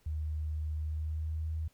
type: tone with pitch glide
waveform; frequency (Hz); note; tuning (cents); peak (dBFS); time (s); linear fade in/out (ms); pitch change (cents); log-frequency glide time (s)
sine; 77 to 79.3; D#2 to D#2; -17 to +33; -32; 0.06-1.68; 5; +50; 0.79-1.52
effects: pink hiss -69 dBFS RMS until 1.73 s